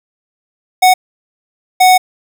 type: tone bursts at uneven times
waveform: square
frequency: 740 Hz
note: F#5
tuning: in tune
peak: -5 dBFS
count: 2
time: 0.82-0.94 / 1.8-1.98 s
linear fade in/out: 10 ms
effects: none